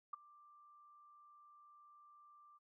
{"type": "tone with ADSR envelope", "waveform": "sine", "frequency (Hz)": 1181, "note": "D6", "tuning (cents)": 9, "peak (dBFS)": -38, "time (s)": [0.13, 2.59], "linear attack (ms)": 7, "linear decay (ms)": 11, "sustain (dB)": -23, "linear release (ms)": 25, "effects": []}